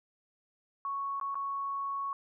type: tone with dropouts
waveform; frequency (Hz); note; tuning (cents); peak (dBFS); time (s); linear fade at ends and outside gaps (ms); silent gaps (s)
sine; 1108.7; C#6; 0; -32; 0.85-2.13; 1; 1.199-1.212 / 1.345-1.354
effects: none